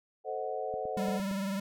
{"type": "chord", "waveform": "sine", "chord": "A diminished seventh", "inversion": "none", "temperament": "equal with one note detuned", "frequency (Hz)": [440, 520.5, 622.3, 740], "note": ["A4", "C5", "Eb5", "Gb5"], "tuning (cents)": [0, -9, 0, 0], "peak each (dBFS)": [-38, -38, -40, -37], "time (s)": [0.24, 1.21], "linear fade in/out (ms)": 50}
{"type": "click train", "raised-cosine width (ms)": 2, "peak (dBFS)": -32, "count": 6, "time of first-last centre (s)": [0.74, 1.313], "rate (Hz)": 8.73}
{"type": "tone with vibrato", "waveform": "square", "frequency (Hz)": 196, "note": "G3", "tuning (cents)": 0, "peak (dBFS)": -32, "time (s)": [0.97, 1.6], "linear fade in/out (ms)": 5, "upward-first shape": "triangle", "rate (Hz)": 20, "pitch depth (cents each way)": 79}
{"effects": []}